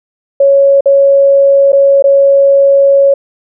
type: tone with dropouts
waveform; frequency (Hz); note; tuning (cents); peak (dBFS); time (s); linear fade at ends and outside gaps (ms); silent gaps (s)
sine; 554.4; C#5; 0; -3; 0.4-3.14; 5; 0.808-0.857 / 1.721-1.729 / 2.024-2.04
effects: none